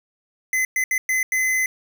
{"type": "tone bursts at uneven times", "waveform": "square", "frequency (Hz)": 2038, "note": "C7", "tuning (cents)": -46, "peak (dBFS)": -19, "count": 5, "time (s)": [[0.53, 0.65], [0.76, 0.84], [0.91, 0.98], [1.09, 1.23], [1.32, 1.66]], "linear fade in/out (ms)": 2, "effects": []}